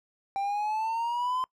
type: exponential sweep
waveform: triangle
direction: up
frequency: 784 to 1032 Hz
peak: -25 dBFS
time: 0.36-1.44 s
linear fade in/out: 0 ms
effects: noise-tail reverb RT60 0.1 s tail -23 dB re dry